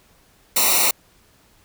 white noise with comb filter, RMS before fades -17 dBFS, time 0.56-0.91 s, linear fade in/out 5 ms, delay 0.61 ms, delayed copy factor -1, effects pink hiss -56 dBFS RMS until 1.64 s

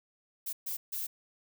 violet noise bursts at uneven times, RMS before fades -36 dBFS, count 3, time 0.46-0.53 / 0.66-0.77 / 0.92-1.07 s, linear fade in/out 10 ms, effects none

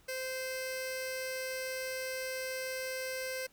15% pulse tone with notch filter, 519 Hz, C5, 14 cents flat, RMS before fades -38 dBFS, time 0.08-3.47 s, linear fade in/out 10 ms, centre 1100 Hz, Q 1.2, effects pink hiss -65 dBFS RMS until 3.52 s

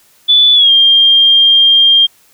sine tone with pitch glide, 3472 to 3202 Hz, A7 to G7, -24 to +36 cents, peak -4 dBFS, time 0.28-2.07 s, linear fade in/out 20 ms, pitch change -140 cents, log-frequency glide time 0.54-0.71 s, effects white hiss -49 dBFS RMS until 2.33 s

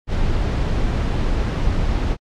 brown noise, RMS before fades -19 dBFS, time 0.07-2.17 s, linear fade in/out 50 ms, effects low-pass 5000 Hz 12 dB/octave + AAC 64 kbps

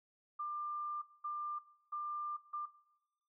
sine tone bursts at uneven times, 1193 Hz, D6, 27 cents sharp, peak -37 dBFS, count 4, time 0.39-1.02 / 1.24-1.59 / 1.92-2.37 / 2.53-2.66 s, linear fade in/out 10 ms, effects noise-tail reverb RT60 1.0 s tail -20 dB re dry

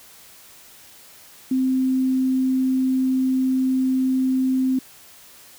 sine tone, 260.3 Hz, C4, 9 cents flat, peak -17 dBFS, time 1.51-4.79 s, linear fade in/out 5 ms, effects white hiss -47 dBFS RMS until 5.58 s

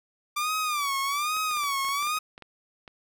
sawtooth tone with vibrato, 1174.7 Hz, D6, in tune, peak -22 dBFS, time 0.36-2.19 s, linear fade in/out 10 ms, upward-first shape sine, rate 1.2 Hz, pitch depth 130 cents each way
clicks, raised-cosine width 0.3 ms, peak -28 dBFS, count 12, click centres 1.367 / 1.512 / 1.571 / 1.636 / 1.848 / 1.887 / 2.026 / 2.071 / 2.173 / 2.379 / 2.423 / 2.878 s
effects none

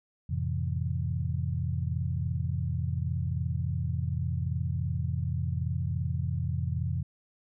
sine chord, F major seventh, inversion none, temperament equal, 87.31 / 110 / 130.81 / 164.81 Hz, F2 / A2 / C3 / E3, 0 / 0 / 0 / 0 cents, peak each -31 / -36 / -32 / -36 dBFS, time 0.29-7.03 s, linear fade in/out 10 ms, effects none

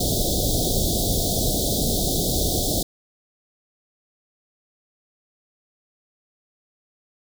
pink band-stop noise, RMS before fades -22 dBFS, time 0-2.83 s, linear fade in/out 5 ms, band 740 to 3400 Hz, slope 96 dB/octave, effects none

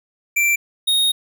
square tone pair in turn, 2349 / 3729 Hz, D7 / A#7, 0 / 0 cents, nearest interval minor sixth, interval 800 cents, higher second, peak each -15 dBFS, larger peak neither, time 0.36-0.56 / 0.87-1.12 s, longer second, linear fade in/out 10 ms, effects none

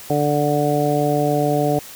harmonic tone, 146.83 Hz, D3, in tune, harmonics 1 / 2 / 3 / 4 / 5, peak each -22 / -22 / -22 / -22 / -22 dBFS, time 0.1-1.79 s, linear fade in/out 2 ms, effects white hiss -38 dBFS RMS until 1.95 s

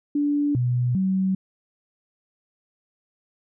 sine tone with pitch steps, 290.4 / 123.3 / 189.7 Hz, D4 / B2 / F#3, -19 / -2 / +43 cents, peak -19 dBFS, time 0.15-1.35 s, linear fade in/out 5 ms, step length 400 ms, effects none

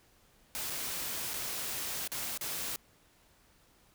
white noise with dropouts, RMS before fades -37 dBFS, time 0.55-2.76 s, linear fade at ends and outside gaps 0 ms, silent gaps 0.7-0.704 / 1.335-1.34 / 2.076-2.118 / 2.375-2.411 s, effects pink hiss -65 dBFS RMS until 3.94 s

